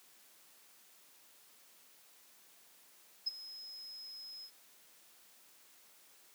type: tone with ADSR envelope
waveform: sine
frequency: 5120 Hz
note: D#8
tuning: 49 cents sharp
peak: -29 dBFS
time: 3.26-4.51 s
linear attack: 15 ms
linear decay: 19 ms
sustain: -17 dB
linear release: 72 ms
effects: white hiss -63 dBFS RMS until 6.34 s + high-pass 200 Hz 12 dB/octave